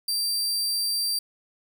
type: tone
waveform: sawtooth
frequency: 4699 Hz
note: D8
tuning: in tune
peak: -21 dBFS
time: 0.08-1.19 s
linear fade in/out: 5 ms
effects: 10-bit